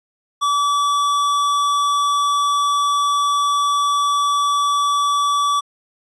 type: tone with tanh clipping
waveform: sine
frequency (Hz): 1150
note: D6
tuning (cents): -37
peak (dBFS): -17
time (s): 0.41-5.61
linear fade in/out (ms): 20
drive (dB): 17
effects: resampled to 22050 Hz